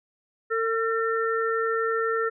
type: harmonic tone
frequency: 452 Hz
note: A4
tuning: 47 cents sharp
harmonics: 1 / 3 / 4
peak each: -25 / -27 / -31 dBFS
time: 0.5-2.3 s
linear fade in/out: 20 ms
effects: none